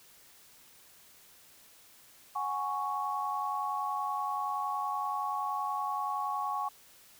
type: chord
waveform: sine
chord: F# suspended second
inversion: none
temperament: equal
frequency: 740 / 830.6 / 1108.7 Hz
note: F#5 / G#5 / C#6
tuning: 0 / 0 / 0 cents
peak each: -39 / -35 / -33 dBFS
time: 2.35-6.69 s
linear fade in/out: 10 ms
effects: white hiss -58 dBFS RMS until 7.19 s